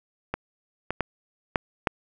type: clicks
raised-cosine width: 0.5 ms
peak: -12 / -12 / -9 / -6 / -6 dBFS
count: 5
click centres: 0.34 / 0.906 / 1.007 / 1.558 / 1.872 s
effects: none